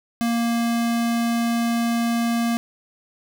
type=tone; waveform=square; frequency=233.4 Hz; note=A#3; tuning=2 cents sharp; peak=-20 dBFS; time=0.21-2.57 s; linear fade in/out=0 ms; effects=none